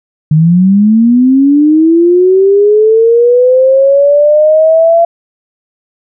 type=linear sweep; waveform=sine; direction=up; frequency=150 to 681 Hz; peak=-3 dBFS; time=0.31-5.05 s; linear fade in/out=5 ms; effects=none